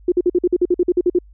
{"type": "tone bursts", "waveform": "sine", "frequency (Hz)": 356, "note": "F4", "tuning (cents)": 33, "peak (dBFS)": -11, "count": 13, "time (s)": [0.08, 1.188], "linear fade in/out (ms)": 5, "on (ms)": 40, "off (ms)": 49, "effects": ["added 50 Hz sine -42 dBFS peak until 1.33 s"]}